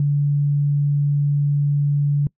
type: tone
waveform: sine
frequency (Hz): 144.1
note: D3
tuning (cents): -33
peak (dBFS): -15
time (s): 0-2.27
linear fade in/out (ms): 2
effects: noise-tail reverb RT60 0.1 s tail -24 dB re dry